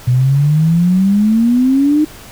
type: exponential sweep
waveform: sine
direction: up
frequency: 121.9 to 310 Hz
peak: -8 dBFS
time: 0.07-2.05 s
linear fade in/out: 10 ms
effects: pink hiss -36 dBFS RMS until 2.31 s